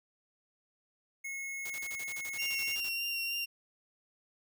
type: tone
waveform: square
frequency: 2178 Hz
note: C#7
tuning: 31 cents flat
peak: -38 dBFS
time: 1.24-2.76 s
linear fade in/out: 10 ms
type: noise bursts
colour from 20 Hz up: white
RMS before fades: -45 dBFS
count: 15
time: 1.65-2.891 s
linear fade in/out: 5 ms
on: 51 ms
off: 34 ms
type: tone with vibrato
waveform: 30% pulse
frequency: 2763 Hz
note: F7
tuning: 19 cents flat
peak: -30 dBFS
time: 2.38-3.46 s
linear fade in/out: 20 ms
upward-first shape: triangle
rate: 3.3 Hz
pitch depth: 18 cents each way
effects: none